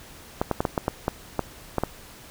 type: clicks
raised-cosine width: 1 ms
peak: -8 dBFS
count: 10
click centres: 0.415 / 0.513 / 0.605 / 0.652 / 0.778 / 0.881 / 1.081 / 1.393 / 1.783 / 1.836 s
effects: pink hiss -46 dBFS RMS until 2.3 s